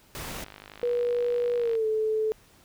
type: noise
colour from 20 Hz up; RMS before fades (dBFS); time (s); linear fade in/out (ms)
pink; -37; 0.15-0.44; 0
type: click train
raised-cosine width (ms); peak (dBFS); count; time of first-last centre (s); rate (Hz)
0.3; -27; 80; 0.21-1.753; 51.2
type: tone with pitch glide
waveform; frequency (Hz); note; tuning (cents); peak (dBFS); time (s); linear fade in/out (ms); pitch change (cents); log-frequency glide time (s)
sine; 483.1 to 435.4; B4 to A4; -38 to -18; -23; 0.83-2.32; 0; -180; 1.57-1.86
effects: pink hiss -58 dBFS RMS until 2.64 s

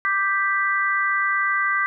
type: chord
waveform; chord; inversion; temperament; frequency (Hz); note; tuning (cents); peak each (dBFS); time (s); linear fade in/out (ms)
sine; G major; second; equal with one note detuned; 1179.4 / 1568 / 1975.5; D6 / G6 / B6; +7 / 0 / 0; -23; 0.05-1.86; 0
effects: none

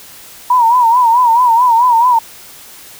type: tone with vibrato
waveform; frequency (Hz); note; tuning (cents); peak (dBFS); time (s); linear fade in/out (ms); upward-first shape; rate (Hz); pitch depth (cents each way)
sine; 955; A#5; +42; -6; 0.5-2.19; 5; sine; 4.6; 100
effects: white hiss -36 dBFS RMS until 2.99 s

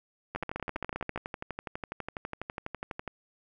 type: two click trains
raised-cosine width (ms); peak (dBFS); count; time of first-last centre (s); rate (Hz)
0.5; -20 / -18; 34 / 13; 0.35-3.077 / 0.36-1.16; 12.1 / 15
effects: none

